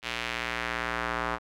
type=tone with band-pass filter sweep; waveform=square; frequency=58.7 Hz; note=A#1; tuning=13 cents sharp; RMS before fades=-32 dBFS; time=0.02-1.39 s; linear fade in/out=50 ms; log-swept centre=2800 to 1200 Hz; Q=1.5; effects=none